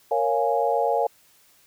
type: chord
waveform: sine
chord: Bb minor seventh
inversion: none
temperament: equal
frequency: 466.2 / 554.4 / 698.5 / 830.6 Hz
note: Bb4 / Db5 / F5 / Ab5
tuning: 0 / 0 / 0 / 0 cents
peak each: -25 dBFS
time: 0.11-1.07 s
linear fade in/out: 5 ms
effects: white hiss -58 dBFS RMS until 1.66 s